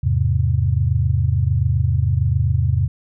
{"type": "chord", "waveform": "sine", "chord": "E augmented", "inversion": "none", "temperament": "equal", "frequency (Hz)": [82.41, 103.83, 130.81], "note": ["E2", "G#2", "B#2"], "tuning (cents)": [0, 0, 0], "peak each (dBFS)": -19, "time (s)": [0.03, 2.88], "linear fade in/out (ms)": 10, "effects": []}